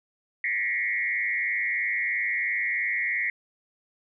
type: tone with frequency modulation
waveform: sine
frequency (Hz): 2033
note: B6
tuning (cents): +50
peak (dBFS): -24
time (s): 0.44-3.3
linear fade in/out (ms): 2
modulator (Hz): 103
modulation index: 1.8
effects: none